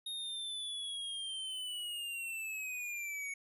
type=linear sweep; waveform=square; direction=down; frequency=3729 to 2217 Hz; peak=-39 dBFS; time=0.06-3.34 s; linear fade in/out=5 ms; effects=resampled to 32000 Hz + 13-bit